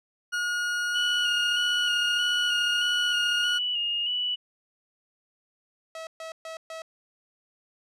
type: tone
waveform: 40% pulse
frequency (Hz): 1440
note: F#6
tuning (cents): -47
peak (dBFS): -25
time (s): 0.32-3.59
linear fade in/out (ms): 20
type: tone with vibrato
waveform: sine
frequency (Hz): 2900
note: F#7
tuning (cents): -35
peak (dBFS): -25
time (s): 0.94-4.36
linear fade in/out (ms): 20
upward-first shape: square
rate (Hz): 1.6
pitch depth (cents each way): 33
type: tone bursts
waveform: sawtooth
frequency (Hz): 647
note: E5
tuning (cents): -32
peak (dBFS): -32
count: 4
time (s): 5.95-6.82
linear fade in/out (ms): 2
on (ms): 120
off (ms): 130
effects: low-pass 8000 Hz 12 dB/octave